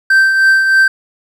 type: tone with tremolo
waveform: triangle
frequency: 1560 Hz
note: G6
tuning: 9 cents flat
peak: -3 dBFS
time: 0.1-0.88 s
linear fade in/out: 5 ms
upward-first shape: triangle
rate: 3.2 Hz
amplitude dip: 50%
effects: none